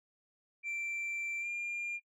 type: tone with pitch glide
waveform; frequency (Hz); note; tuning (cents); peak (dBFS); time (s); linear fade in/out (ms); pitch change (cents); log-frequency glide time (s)
sine; 2349 to 2400; D7 to D7; 0 to +37; -33; 0.63-2; 50; +37; 1.4-1.47
effects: noise-tail reverb RT60 0.1 s tail -19 dB re dry + tanh soft clip ceiling -34 dBFS